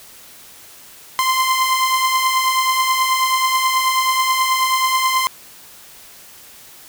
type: beating tone pair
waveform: sawtooth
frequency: 1033 / 1042.3 Hz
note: C6 / C6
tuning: -22 / -7 cents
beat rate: 9.3 Hz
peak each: -18 / -12 dBFS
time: 1.19-5.27 s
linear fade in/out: 0 ms
effects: white hiss -42 dBFS RMS until 6.88 s